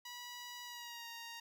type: tone with pitch glide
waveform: 10% pulse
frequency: 974 to 932.2 Hz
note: B5 to A#5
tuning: -24 to 0 cents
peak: -38 dBFS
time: 0.05-1.4 s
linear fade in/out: 5 ms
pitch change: -76 cents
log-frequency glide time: 0.64-1.07 s
effects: none